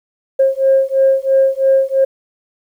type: beating tone pair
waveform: sine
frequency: 535 / 538 Hz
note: C5 / C5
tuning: +38 / +48 cents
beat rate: 3 Hz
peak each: -12 dBFS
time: 0.39-2.05 s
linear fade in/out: 10 ms
effects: tanh soft clip ceiling -3 dBFS + 8-bit